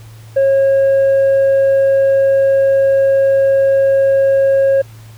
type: tone with tanh clipping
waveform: sine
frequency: 544 Hz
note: C#5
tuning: 33 cents flat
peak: -9 dBFS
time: 0.36-4.82 s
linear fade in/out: 10 ms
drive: 2 dB
effects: added 111 Hz sine -34 dBFS peak until 5.17 s + pink hiss -45 dBFS RMS until 5.17 s